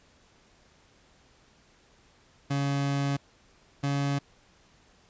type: tone pair in turn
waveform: 30% pulse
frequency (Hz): 140.2 / 140.82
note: C#3 / C#3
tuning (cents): +20 / +28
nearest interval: unison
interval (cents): 8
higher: second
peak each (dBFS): -23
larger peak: neither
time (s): 2.5-3.17 / 3.83-4.19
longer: first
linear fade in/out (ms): 10
effects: pink hiss -61 dBFS RMS until 5.09 s + resampled to 16000 Hz